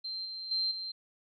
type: tone with level steps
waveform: sine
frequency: 4141 Hz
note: C8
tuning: 19 cents flat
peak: -35 / -38 / -28 / -36 dBFS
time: 0.04-0.92 s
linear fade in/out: 10 ms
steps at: 0.25 / 0.51 / 0.71 s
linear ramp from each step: 5 ms
effects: none